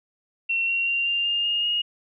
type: tone with pitch steps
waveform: sine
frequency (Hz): 2720 / 2744 / 2768 / 2792 / 2816 / 2840 / 2865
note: F7 / F7 / F7 / F7 / F7 / F7 / F7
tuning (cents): -46 / -31 / -16 / -1 / +14 / +28 / +44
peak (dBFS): -21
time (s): 0.49-1.82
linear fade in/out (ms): 10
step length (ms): 190
effects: none